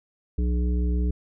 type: harmonic tone with a mistuned harmonic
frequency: 60.2 Hz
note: B1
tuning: 44 cents flat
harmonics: 1 / 3 / 5 / 7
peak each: -21 / -31 / -35 / -38 dBFS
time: 0.38-1.11 s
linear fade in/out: 5 ms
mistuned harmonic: 1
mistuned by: +82 cents
effects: none